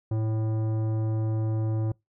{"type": "tone with tanh clipping", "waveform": "sine", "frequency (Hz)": 110, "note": "A2", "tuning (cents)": 0, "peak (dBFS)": -26, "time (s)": [0.11, 1.92], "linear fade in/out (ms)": 5, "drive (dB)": 14, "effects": ["noise-tail reverb RT60 0.2 s tail -26 dB re dry"]}